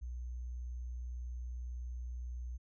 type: tone with sample-and-hold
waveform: sine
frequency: 60.9 Hz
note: B1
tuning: 24 cents flat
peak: -39 dBFS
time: 0.01-2.58 s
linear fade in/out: 20 ms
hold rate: 6300 Hz
effects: resampled to 16000 Hz